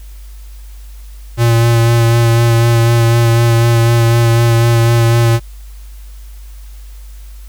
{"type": "tone with vibrato", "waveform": "square", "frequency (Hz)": 116.54, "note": "A#2", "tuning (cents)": 0, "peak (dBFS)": -8, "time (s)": [1.37, 5.4], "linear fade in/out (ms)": 50, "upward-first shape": "sine", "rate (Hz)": 4, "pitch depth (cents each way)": 19, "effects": ["added 50 Hz sine -29 dBFS peak until 7.48 s", "white hiss -46 dBFS RMS until 7.48 s"]}